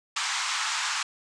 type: band-pass noise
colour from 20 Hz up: pink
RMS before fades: -29 dBFS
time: 0.16-1.03 s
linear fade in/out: 5 ms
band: 880 to 8100 Hz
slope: 48 dB/octave
effects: none